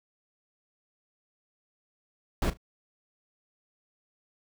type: noise with echo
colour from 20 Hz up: brown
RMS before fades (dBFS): -26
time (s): 2.42-2.5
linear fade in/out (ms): 2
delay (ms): 36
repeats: 2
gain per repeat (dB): -15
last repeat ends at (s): 2.572
effects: none